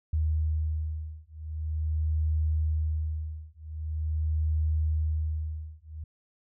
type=beating tone pair; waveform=sine; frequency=77.7 / 78.14 Hz; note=D#2 / D#2; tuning=-2 / +8 cents; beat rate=0.44 Hz; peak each=-29 dBFS; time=0.13-6.04 s; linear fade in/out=5 ms; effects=none